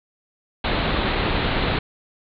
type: low-pass noise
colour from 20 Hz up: pink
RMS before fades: -22 dBFS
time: 0.64-1.79 s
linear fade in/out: 5 ms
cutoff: 4200 Hz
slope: 96 dB/octave
effects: none